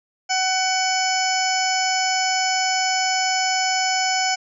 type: harmonic tone with a mistuned harmonic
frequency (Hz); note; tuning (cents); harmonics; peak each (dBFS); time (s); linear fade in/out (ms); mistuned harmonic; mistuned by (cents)
750; F#5; +23; 1 / 2 / 3 / 4 / 6 / 7 / 8 / 9; -22 / -28 / -26 / -32 / -35 / -25 / -30 / -29; 0.29-4.36; 20; 9; +35
effects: none